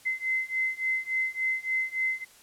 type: beating tone pair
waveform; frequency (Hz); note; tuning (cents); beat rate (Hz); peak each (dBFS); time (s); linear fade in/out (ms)
sine; 2057 / 2060.5; C7 / C7; -30 / -27; 3.5; -30 / -29; 0.05-2.25; 20
effects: white hiss -55 dBFS RMS until 2.42 s + low-pass 12000 Hz 12 dB/octave